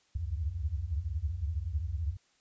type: tone cluster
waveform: sine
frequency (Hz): 66.8 / 73 / 76.7 / 88.5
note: C2 / D2 / D#2 / F2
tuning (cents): +36 / -10 / -24 / +23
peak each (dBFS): -37 / -38 / -37 / -35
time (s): 0.15-2.17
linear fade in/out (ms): 10
effects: white hiss -69 dBFS RMS until 2.4 s + resampled to 16000 Hz